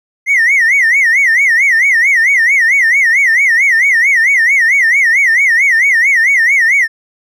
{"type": "tone with vibrato", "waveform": "triangle", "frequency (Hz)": 2009, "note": "B6", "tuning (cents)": 29, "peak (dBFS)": -4, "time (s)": [0.26, 6.88], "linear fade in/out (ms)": 50, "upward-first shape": "sine", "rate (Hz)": 4.5, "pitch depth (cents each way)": 200, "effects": ["tanh soft clip ceiling -2 dBFS"]}